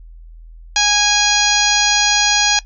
harmonic tone, 825 Hz, G#5, 12 cents flat, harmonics 1 / 2 / 3 / 4 / 5 / 6 / 7 / 8, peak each -20 / -20 / -20 / -20 / -20 / -20 / -20 / -20 dBFS, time 0.76-2.59 s, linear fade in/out 2 ms, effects noise-tail reverb RT60 0.1 s tail -19 dB re dry + added 41 Hz sine -35 dBFS peak until 2.65 s

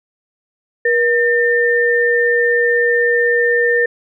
sine tone pair together, 477.8 / 1804 Hz, A#4 / A6, +43 / +43 cents, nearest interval octave + major seventh, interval 2300 cents, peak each -14 dBFS, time 0.85-3.86 s, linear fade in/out 5 ms, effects none

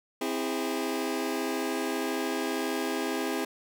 sawtooth chord, C augmented, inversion none, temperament just, 261.6 / 327 / 408.8 Hz, C4 / E4 / G#4, 0 / -14 / -27 cents, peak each -29 dBFS, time 0.21-3.45 s, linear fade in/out 5 ms, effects none

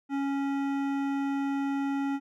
sine tone with hard clipping, 277.2 Hz, C#4, in tune, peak -29 dBFS, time 0.09-2.2 s, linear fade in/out 50 ms, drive 14 dB, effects none

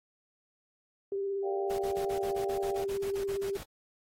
sine tone with vibrato, 394.9 Hz, G4, 13 cents sharp, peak -30 dBFS, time 1.12-3.57 s, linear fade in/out 2 ms, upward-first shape square, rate 17 Hz, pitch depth 16 cents each way
sine chord, G minor seventh, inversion first, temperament equal with one note detuned, 457.9 / 587.3 / 698.5 / 784 Hz, Bb4 / D5 / F5 / G5, -31 / 0 / 0 / 0 cents, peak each -45 / -41 / -39 / -39 dBFS, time 1.42-2.86 s, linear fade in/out 50 ms
pink noise bursts, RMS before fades -45 dBFS, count 15, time 1.7-3.635 s, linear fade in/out 5 ms, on 87 ms, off 45 ms
effects AAC 48 kbps

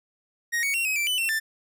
45% pulse tone with pitch steps, 1874 / 2233 / 2738 / 2541 / 2342 / 2998 / 2705 / 1775 Hz, A#6 / C#7 / F7 / D#7 / D7 / F#7 / E7 / A6, +9 / +12 / -35 / +36 / -5 / +22 / +44 / +15 cents, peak -23 dBFS, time 0.52-1.4 s, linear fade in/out 20 ms, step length 110 ms, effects none

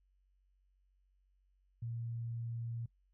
sine tone, 116.54 Hz, A#2, in tune, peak -38 dBFS, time 1.82-2.86 s, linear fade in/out 5 ms, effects noise-tail reverb RT60 0.1 s tail -22 dB re dry + added 47 Hz sine -70 dBFS peak until 3.13 s

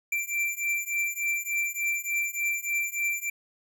square beating tone pair, 2349 / 2352.4 Hz, D7 / D7, 0 / +2 cents, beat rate 3.4 Hz, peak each -31 / -30 dBFS, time 0.12-3.3 s, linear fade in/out 5 ms, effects none

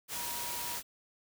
sine tone in noise, 957 Hz, A#5, 45 cents sharp, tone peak -43 dBFS, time 0.13-0.8 s, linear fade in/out 50 ms, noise white, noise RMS -38 dBFS, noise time 0.08-0.83 s, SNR -8 dB, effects none

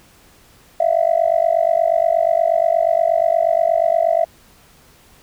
sine tone with amplitude modulation, 665 Hz, E5, 15 cents sharp, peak -8 dBFS, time 0.8-4.25 s, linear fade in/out 5 ms, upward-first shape sine, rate 48.4 Hz, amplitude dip 100%, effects tanh soft clip ceiling -5 dBFS + pink hiss -50 dBFS RMS until 5.22 s

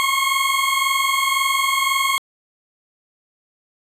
20% pulse tone pair together, 1074.1 / 1096 Hz, C6 / C#6, +45 / -20 cents, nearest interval unison, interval 35 cents, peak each -15 dBFS, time 0-2.18 s, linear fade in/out 0 ms, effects resampled to 32000 Hz

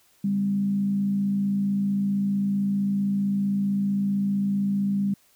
sine tone with frequency modulation, 199 Hz, G3, 26 cents sharp, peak -21 dBFS, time 0.24-5.14 s, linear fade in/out 5 ms, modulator 55.5 Hz, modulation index 0.3, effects white hiss -61 dBFS RMS until 5.35 s

